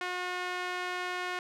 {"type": "tone with band-pass filter", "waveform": "sawtooth", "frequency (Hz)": 361, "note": "F#4", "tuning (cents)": -43, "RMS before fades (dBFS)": -35, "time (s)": [0.01, 1.39], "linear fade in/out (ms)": 2, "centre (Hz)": 1800, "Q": 0.97, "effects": []}